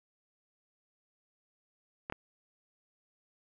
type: clicks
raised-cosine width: 0.5 ms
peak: -21 dBFS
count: 2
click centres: 2.099 / 2.124 s
effects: none